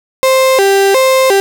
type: tone with vibrato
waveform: 35% pulse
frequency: 454.2 Hz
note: A#4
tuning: 45 cents flat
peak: -5 dBFS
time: 0.23-1.4 s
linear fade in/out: 0 ms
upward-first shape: square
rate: 1.4 Hz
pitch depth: 250 cents each way
effects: 7-bit